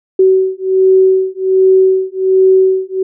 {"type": "beating tone pair", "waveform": "sine", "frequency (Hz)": [377.5, 378.8], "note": ["F#4", "F#4"], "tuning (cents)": [35, 41], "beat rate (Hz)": 1.3, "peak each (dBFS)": -10, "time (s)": [0.19, 3.03], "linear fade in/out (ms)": 5, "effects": []}